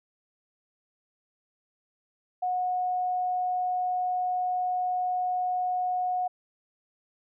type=tone; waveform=sine; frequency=729 Hz; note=F#5; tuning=26 cents flat; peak=-25 dBFS; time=2.42-6.28 s; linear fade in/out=10 ms; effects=none